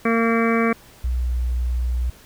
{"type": "harmonic tone", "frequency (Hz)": 229, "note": "A#3", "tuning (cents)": -31, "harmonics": [1, 2, 3, 5, 6, 7, 8, 9, 10], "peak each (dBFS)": [-19, -22, -28, -25, -31, -31, -32, -31, -28], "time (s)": [0.05, 0.73], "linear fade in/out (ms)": 5}
{"type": "tone with pitch glide", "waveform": "sine", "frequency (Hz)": [61.74, 61.21], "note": ["B1", "B1"], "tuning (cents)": [0, -15], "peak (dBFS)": -19, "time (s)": [1.04, 2.1], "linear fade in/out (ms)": 5, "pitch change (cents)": -15, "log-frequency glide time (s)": [1.18, 1.38]}
{"effects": ["pink hiss -48 dBFS RMS until 2.25 s"]}